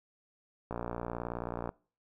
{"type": "click train", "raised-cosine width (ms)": 1, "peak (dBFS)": -22, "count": 59, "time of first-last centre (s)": [0.71, 1.691], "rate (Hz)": 59.1, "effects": ["noise-tail reverb RT60 0.4 s tail -23 dB re dry"]}